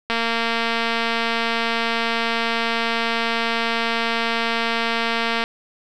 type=click train; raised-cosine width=0.3 ms; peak=-6 dBFS; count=1229; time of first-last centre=0.1-5.439 s; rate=230 Hz; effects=none